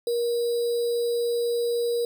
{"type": "tone with sample-and-hold", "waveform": "sine", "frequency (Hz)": 473.8, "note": "A#4", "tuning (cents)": 28, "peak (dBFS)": -22, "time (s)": [0.07, 2.05], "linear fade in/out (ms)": 2, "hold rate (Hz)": 4410, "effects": []}